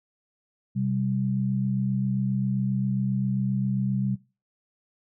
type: tone pair together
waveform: sine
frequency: 128.49 / 196 Hz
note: C3 / G3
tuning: -31 / 0 cents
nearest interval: perfect fifth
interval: 731 cents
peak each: -26 dBFS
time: 0.75-4.16 s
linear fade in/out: 20 ms
effects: noise-tail reverb RT60 0.3 s tail -20 dB re dry